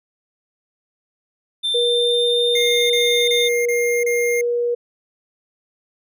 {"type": "tone with pitch glide", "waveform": "triangle", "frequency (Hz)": [3571, 3615], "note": ["A7", "A7"], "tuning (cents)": [25, 46], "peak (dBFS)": -17, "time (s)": [1.63, 3.49], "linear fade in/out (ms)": 20, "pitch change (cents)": 21, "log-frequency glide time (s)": [1.78, 2.43]}
{"type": "tone", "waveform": "sine", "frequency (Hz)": 478.9, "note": "A#4", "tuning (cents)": 47, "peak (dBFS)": -17, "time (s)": [1.74, 4.75], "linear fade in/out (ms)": 10}
{"type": "tone bursts", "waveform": "square", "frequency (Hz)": 2120, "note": "C7", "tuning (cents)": 22, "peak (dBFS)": -22, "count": 5, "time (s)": [2.55, 4.412], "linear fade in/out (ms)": 5, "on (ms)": 350, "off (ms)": 28}
{"effects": []}